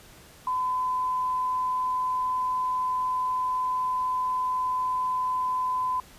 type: tone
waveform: sine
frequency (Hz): 1013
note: B5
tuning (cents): +44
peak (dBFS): -24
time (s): 0.47-6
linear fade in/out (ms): 2
effects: pink hiss -51 dBFS RMS until 6.18 s + resampled to 32000 Hz